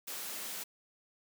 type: high-pass noise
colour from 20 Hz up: white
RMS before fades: -41 dBFS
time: 0.07-0.64 s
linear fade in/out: 10 ms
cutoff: 170 Hz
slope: 48 dB/octave
effects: none